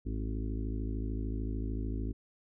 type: harmonic tone with a mistuned harmonic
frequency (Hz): 53.4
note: G#1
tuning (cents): +49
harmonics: 1 / 2 / 4 / 5 / 6 / 7 / 8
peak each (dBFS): -34 / -39 / -44 / -41 / -46 / -48 / -53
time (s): 0.05-2.13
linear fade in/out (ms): 20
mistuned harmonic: 8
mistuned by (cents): +38
effects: none